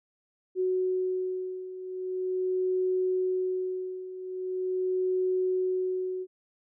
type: beating tone pair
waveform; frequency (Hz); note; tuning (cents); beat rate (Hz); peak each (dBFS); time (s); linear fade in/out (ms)
sine; 370 / 370.42; F#4 / F#4; 0 / +2; 0.42; -32 / -28; 0.55-6.27; 50
effects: none